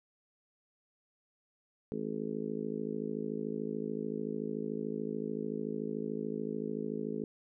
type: harmonic tone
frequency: 53.6 Hz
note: A1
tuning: 45 cents flat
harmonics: 3 / 4 / 5 / 6 / 7 / 8 / 9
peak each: -45 / -39 / -41 / -46 / -43 / -39 / -49 dBFS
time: 1.92-7.24 s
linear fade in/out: 0 ms
effects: none